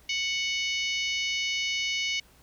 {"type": "harmonic tone with a mistuned harmonic", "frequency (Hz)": 740, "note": "F#5", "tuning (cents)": 0, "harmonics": [3, 4, 5, 6, 7, 8, 9], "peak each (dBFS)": [-30, -31, -38, -38, -39, -40, -44], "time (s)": [0.09, 2.2], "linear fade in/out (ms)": 5, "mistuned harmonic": 9, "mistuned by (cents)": -49, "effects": ["added 60 Hz sine -59 dBFS peak until 2.42 s", "pink hiss -59 dBFS RMS until 2.42 s"]}